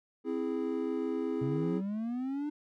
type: chord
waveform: triangle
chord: C augmented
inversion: none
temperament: equal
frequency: 261.6 / 329.6 / 415.3 Hz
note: C4 / E4 / G#4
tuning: 0 / 0 / 0 cents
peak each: -33 dBFS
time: 0.24-1.82 s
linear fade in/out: 50 ms
type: linear sweep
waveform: triangle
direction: up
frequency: 127.2 to 301.3 Hz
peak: -30 dBFS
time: 1.41-2.5 s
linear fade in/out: 10 ms
effects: none